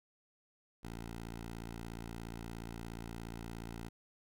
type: tone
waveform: 10% pulse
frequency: 57 Hz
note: A#1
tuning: 38 cents flat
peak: -35 dBFS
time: 0.83-3.89 s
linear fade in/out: 10 ms
effects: none